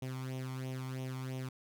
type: tone with flanger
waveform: sawtooth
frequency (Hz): 130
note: C3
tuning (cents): -11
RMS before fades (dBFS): -40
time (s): 0.02-1.49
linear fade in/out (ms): 5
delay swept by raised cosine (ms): 0.32 to 0.93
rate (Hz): 3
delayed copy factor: +0.7
effects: none